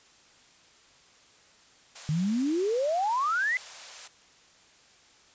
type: high-pass noise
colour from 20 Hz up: white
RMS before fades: -43 dBFS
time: 1.95-4.08 s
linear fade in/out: 10 ms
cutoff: 490 Hz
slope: 48 dB/octave
type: exponential sweep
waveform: sine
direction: up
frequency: 146.83 to 2073 Hz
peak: -24 dBFS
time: 2.09-3.57 s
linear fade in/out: 0 ms
effects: white hiss -58 dBFS RMS until 5.34 s + resampled to 16000 Hz